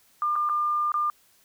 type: tone with dropouts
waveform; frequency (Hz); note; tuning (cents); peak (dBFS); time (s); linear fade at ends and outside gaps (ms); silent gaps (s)
sine; 1200; D6; +37; -22; 0.22-1.1; 1; 0.356-0.361 / 0.49-0.496 / 0.919-0.941
effects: white hiss -61 dBFS RMS until 1.44 s